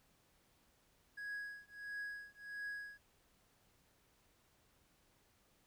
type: tone with tremolo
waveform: triangle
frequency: 1661.2 Hz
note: G#6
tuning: in tune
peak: -38 dBFS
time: 1.17-2.98 s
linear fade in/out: 10 ms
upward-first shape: triangle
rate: 1.5 Hz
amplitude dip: 100%
effects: tanh soft clip ceiling -34 dBFS + pink hiss -73 dBFS RMS until 5.66 s